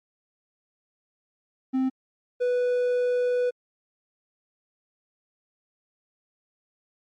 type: tone pair in turn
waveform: triangle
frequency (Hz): 261.6 / 493.5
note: C4 / B4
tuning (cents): 0 / -1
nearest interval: major seventh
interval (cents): 1099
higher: second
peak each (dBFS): -19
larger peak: neither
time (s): 1.73-1.9 / 2.4-3.51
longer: second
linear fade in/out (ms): 20
effects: MP3 48 kbps